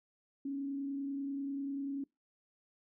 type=tone with frequency modulation; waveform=sine; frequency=277.2 Hz; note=C#4; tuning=in tune; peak=-35 dBFS; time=0.45-2.04 s; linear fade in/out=5 ms; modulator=30.2 Hz; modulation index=0.26; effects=noise-tail reverb RT60 0.2 s tail -23 dB re dry